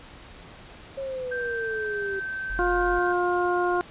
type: exponential sweep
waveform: sine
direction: down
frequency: 549 to 386.2 Hz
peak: -29 dBFS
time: 0.97-2.2 s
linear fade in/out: 10 ms
type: tone with pitch glide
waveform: sine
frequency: 1568 to 1548.2 Hz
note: G6 to G6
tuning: 0 to -22 cents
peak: -29 dBFS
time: 1.31-3.13 s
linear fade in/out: 10 ms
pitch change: -22 cents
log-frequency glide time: 1.41-2.24 s
type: tone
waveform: sine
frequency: 45.07 Hz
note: F#1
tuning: 45 cents flat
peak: -31 dBFS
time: 2.5-2.99 s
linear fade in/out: 0 ms
type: harmonic tone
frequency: 355 Hz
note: F4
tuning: 28 cents sharp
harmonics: 1 / 2 / 3 / 4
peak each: -24 / -27 / -29 / -30 dBFS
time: 2.59-3.81 s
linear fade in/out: 0 ms
effects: pink hiss -46 dBFS RMS until 3.9 s + resampled to 8000 Hz